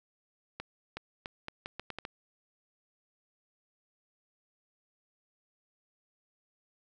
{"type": "accelerating click train", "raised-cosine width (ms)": 0.3, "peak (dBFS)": -22, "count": 9, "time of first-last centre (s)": [0.6, 2.051], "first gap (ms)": 370, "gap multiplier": 0.78, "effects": []}